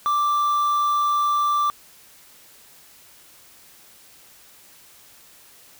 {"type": "tone with quantisation", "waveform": "triangle", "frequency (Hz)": 1174.7, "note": "D6", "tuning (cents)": 0, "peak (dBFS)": -16, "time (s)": [0.06, 1.7], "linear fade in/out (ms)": 0, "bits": 6, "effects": ["white hiss -50 dBFS RMS until 5.79 s"]}